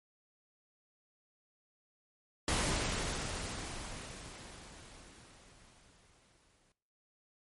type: noise with exponential decay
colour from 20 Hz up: pink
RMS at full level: -31 dBFS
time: 2.48-6.72 s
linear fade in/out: 2 ms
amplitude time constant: 920 ms
effects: noise-tail reverb RT60 0.6 s tail -19 dB re dry + MP3 48 kbps